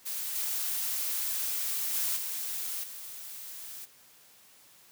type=noise with level steps; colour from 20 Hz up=blue; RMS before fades=-35 / -32 / -30 / -35 / -43 dBFS; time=0.05-3.86 s; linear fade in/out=20 ms; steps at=0.35 / 1.93 / 2.16 / 2.83 s; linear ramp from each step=10 ms; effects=white hiss -58 dBFS RMS until 4.91 s + high-pass 80 Hz 12 dB/octave